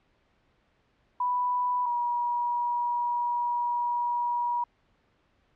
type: tone pair in turn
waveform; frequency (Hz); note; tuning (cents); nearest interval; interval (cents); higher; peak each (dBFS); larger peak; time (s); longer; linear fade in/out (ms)
sine; 987.8 / 961.3; B5 / B5; 0 / -47; unison; 47; first; -24 / -25; first; 1.2-1.86 / 1.86-4.64; second; 5
effects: pink hiss -68 dBFS RMS until 5.55 s + low-pass 3000 Hz 12 dB/octave